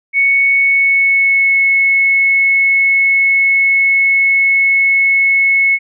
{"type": "tone with pitch glide", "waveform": "sine", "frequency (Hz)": [2217, 2194], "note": ["C#7", "C#7"], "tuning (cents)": [0, -18], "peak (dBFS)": -8, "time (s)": [0.13, 5.79], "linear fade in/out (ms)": 50, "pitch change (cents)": -18, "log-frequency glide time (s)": [0.55, 1.6], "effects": []}